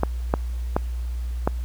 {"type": "clicks", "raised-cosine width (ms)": 1, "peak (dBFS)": -5, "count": 4, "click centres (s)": [0.034, 0.339, 0.765, 1.475], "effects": ["added 60 Hz sine -25 dBFS peak until 1.64 s", "pink hiss -50 dBFS RMS until 1.64 s"]}